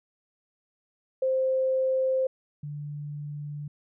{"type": "tone pair in turn", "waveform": "sine", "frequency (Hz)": [523.3, 146.85], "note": ["C5", "D3"], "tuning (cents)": [0, 0], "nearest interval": "octave + minor seventh", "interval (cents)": 2200, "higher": "first", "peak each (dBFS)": [-22, -33], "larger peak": "first", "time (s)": [[1.22, 2.27], [2.63, 3.68]], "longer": "neither", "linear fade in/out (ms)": 5, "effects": []}